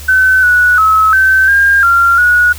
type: tone with pitch steps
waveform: sine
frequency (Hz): 1522 / 1471 / 1290 / 1542 / 1608 / 1383 / 1457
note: F#6 / F#6 / E6 / G6 / G6 / F6 / F#6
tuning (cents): +48 / -11 / -38 / -29 / +44 / -17 / -27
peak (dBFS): -5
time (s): 0.08-2.53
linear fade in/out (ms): 10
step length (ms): 350
effects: added 74 Hz sine -27 dBFS peak until 2.58 s + white hiss -32 dBFS RMS until 2.58 s